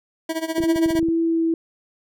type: tone with tremolo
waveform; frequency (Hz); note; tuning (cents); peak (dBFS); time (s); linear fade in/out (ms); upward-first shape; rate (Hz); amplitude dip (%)
25% pulse; 323.2; E4; -34; -17; 0.29-1; 5; sine; 15; 85
type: tone with vibrato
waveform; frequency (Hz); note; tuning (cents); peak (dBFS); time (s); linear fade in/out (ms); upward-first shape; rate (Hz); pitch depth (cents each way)
sine; 329.6; E4; 0; -17; 0.58-1.54; 2; triangle; 2; 9
type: clicks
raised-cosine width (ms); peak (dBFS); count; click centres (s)
3; -19; 9; 0.604 / 0.638 / 0.76 / 0.86 / 0.907 / 0.953 / 0.991 / 1.029 / 1.086
effects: none